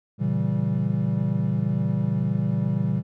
triangle chord, A# diminished seventh, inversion none, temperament equal with one note detuned, 116.54 / 138.59 / 164.81 / 193.75 Hz, A#2 / C#3 / E3 / G3, 0 / 0 / 0 / -20 cents, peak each -25 / -25 / -25 / -24 dBFS, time 0.18-3.03 s, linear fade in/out 50 ms, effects none

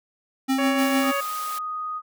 square tone with tremolo, 265.8 Hz, C4, 27 cents sharp, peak -19 dBFS, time 0.48-1.12 s, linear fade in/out 20 ms, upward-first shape triangle, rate 6.6 Hz, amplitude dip 50%
harmonic tone, 559 Hz, C#5, 14 cents sharp, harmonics 1 / 2 / 3 / 4 / 5, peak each -27 / -30 / -32 / -33 / -34 dBFS, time 0.58-1.21 s, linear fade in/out 10 ms
white high-pass noise, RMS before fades -36 dBFS, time 0.78-1.59 s, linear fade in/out 10 ms, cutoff 460 Hz, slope 24 dB/octave
sine tone, 1244.5 Hz, D#6, in tune, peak -27 dBFS, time 1.01-2.02 s, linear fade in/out 50 ms
effects none

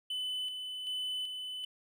triangle tone with tremolo, 3011 Hz, F#7, 30 cents sharp, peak -32 dBFS, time 0.1-1.65 s, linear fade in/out 5 ms, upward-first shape square, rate 1.3 Hz, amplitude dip 40%, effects none

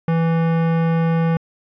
sine tone with hard clipping, 164.9 Hz, E3, 1 cent sharp, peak -17 dBFS, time 0.08-1.37 s, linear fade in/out 2 ms, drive 18 dB, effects resampled to 11025 Hz

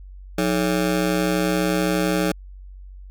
25% pulse ring-modulated tone, 246.9 Hz, B3, in tune, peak -12 dBFS, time 0.38-2.32 s, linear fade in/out 5 ms, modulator 67.6 Hz, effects added 47 Hz sine -37 dBFS peak until 3.1 s

